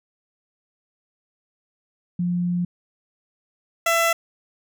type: tone pair in turn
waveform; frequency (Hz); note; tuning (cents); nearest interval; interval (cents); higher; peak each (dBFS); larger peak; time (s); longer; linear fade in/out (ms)
sine / 15% pulse; 176.3 / 669.1; F3 / E5; +17 / +26; octave + major seventh; 2309; second; -20 / -11; second; 2.19-2.65 / 3.86-4.13; first; 5
effects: none